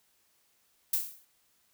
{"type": "noise with exponential decay", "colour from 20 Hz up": "violet", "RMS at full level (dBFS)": -25, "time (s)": [0.93, 1.25], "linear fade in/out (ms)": 5, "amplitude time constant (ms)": 68, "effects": ["white hiss -70 dBFS RMS until 1.73 s"]}